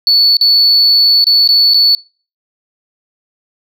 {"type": "tone with dropouts", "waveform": "sine", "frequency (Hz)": 4446, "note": "C#8", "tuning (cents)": 4, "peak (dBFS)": -4, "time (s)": [0.07, 1.95], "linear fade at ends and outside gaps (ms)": 1, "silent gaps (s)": [[0.369, 0.411], [1.242, 1.268], [1.476, 1.489], [1.737, 1.743]], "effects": ["noise-tail reverb RT60 0.4 s tail -26 dB re dry", "tanh soft clip ceiling -3 dBFS"]}